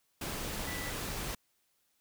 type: tone in noise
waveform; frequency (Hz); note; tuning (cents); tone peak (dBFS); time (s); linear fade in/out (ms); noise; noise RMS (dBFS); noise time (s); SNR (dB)
sine; 1975.5; B6; 0; -42; 0.67-0.9; 5; pink; -38; 0.21-1.35; -7
effects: white hiss -75 dBFS RMS until 2 s